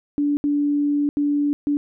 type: tone bursts at uneven times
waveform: sine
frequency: 290 Hz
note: D4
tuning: 22 cents flat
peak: -17 dBFS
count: 4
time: 0.18-0.37 / 0.44-1.09 / 1.17-1.53 / 1.67-1.77 s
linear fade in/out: 0 ms
effects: none